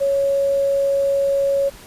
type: tone with quantisation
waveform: sine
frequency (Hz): 554.4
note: C#5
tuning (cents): 0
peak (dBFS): -15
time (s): 0-1.7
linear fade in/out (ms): 20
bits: 7
effects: pink hiss -42 dBFS RMS until 1.86 s + resampled to 32000 Hz